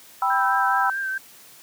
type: chord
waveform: sine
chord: E minor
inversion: first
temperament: equal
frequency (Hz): 784 / 987.8 / 1318.5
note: G5 / B5 / E6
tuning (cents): 0 / 0 / 0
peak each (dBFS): -23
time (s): 0.22-0.9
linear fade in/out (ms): 2
type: tone with vibrato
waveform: sine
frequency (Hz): 1568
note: G6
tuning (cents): 0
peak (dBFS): -24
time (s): 0.3-1.18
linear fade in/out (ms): 5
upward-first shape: triangle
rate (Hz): 4.7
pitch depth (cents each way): 41
effects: white hiss -48 dBFS RMS until 1.62 s + high-pass 100 Hz 12 dB/octave